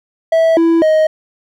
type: tone with pitch steps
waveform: triangle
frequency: 653 / 331.5 / 626 Hz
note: E5 / E4 / D#5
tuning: -17 / +10 / +10 cents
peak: -6 dBFS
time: 0.32-1.07 s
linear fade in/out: 5 ms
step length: 250 ms
effects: none